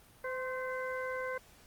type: harmonic tone with a mistuned harmonic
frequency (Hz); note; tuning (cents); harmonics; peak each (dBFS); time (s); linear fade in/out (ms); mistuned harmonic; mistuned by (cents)
513; C5; -34; 1 / 2 / 3 / 4; -37 / -42 / -41 / -45; 0.24-1.38; 5; 2; +32
effects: pink hiss -60 dBFS RMS until 1.66 s + Opus 32 kbps